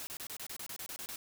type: noise bursts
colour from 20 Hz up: white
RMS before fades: -43 dBFS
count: 12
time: 0-1.159 s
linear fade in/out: 0 ms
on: 70 ms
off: 29 ms
effects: none